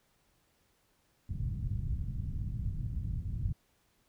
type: low-pass noise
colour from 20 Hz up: white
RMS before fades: -35 dBFS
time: 1.29-3.53 s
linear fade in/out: 5 ms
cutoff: 130 Hz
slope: 24 dB/octave
effects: pink hiss -72 dBFS RMS until 4.08 s